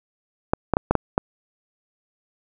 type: clicks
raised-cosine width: 1 ms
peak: -3 dBFS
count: 6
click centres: 0.535 / 0.737 / 0.769 / 0.91 / 0.953 / 1.179 s
effects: none